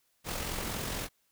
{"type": "noise with amplitude modulation", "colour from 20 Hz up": "pink", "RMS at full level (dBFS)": -34, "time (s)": [0.24, 1.09], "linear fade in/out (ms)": 50, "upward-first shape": "sine", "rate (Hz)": 44.1, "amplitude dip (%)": 40, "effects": ["white hiss -73 dBFS RMS until 1.31 s"]}